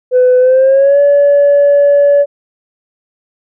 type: tone with pitch glide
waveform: sine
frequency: 503 to 571.2 Hz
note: B4 to D5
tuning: +32 to -48 cents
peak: -3 dBFS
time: 0.11-2.26 s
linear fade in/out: 50 ms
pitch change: +220 cents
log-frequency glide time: 0.39-1 s
effects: tanh soft clip ceiling -2 dBFS